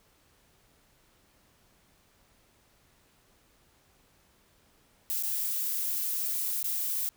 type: noise with dropouts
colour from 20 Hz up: violet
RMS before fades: -31 dBFS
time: 5.1-7.09 s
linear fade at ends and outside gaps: 0 ms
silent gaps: 5.226-5.234 / 6.628-6.643 s
effects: pink hiss -65 dBFS RMS until 7.16 s